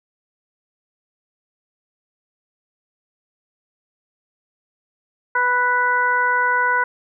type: harmonic tone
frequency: 493.9 Hz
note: B4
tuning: in tune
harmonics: 1 / 2 / 3 / 4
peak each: -28 / -19 / -18 / -27 dBFS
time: 5.35-6.84 s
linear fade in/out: 5 ms
effects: none